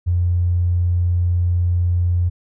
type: tone with tanh clipping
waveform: triangle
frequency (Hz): 88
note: F2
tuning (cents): +14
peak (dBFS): -14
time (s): 0.06-2.3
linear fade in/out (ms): 20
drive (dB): 3
effects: none